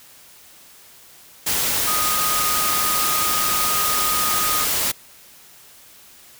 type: tone in noise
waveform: sine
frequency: 1243 Hz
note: D#6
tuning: 2 cents flat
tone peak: -23 dBFS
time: 1.87-4.65 s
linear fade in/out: 10 ms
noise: white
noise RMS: -21 dBFS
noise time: 1.46-4.92 s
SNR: -5 dB
effects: white hiss -47 dBFS RMS until 6.39 s